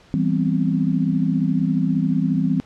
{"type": "chord", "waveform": "sine", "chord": "C major seventh", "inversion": "first", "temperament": "equal", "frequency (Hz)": [164.81, 196, 246.9, 261.6], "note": ["E3", "G3", "B3", "C4"], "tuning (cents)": [0, 0, 0, 0], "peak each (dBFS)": [-21, -22, -26, -22], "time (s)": [0.14, 2.6], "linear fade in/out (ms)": 0, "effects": ["pink hiss -51 dBFS RMS until 2.65 s", "low-pass 5000 Hz 12 dB/octave"]}